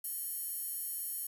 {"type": "tone with high-pass filter", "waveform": "square", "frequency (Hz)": 614, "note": "D#5", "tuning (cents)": -23, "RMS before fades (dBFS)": -39, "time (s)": [0.04, 1.27], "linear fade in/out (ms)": 5, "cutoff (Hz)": 11000, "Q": 4.4, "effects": []}